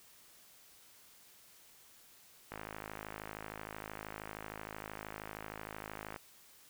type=click train; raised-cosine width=0.5 ms; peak=-27 dBFS; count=194; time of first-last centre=2.52-6.162 s; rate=53 Hz; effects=white hiss -61 dBFS RMS until 6.69 s